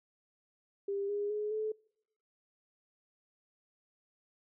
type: tone with pitch steps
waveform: sine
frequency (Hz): 398.7 / 409.7 / 420.9 / 432.5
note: G4 / G#4 / G#4 / A4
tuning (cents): +29 / -24 / +23 / -30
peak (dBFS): -32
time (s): 0.88-1.72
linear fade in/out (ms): 5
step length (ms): 210
effects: noise-tail reverb RT60 0.8 s tail -26 dB re dry